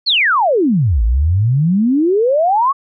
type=exponential two-way sweep; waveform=sine; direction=down then up; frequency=4563 to 52.2 to 1148 Hz; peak=-10 dBFS; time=0.06-2.73 s; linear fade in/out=20 ms; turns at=1.03 s; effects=none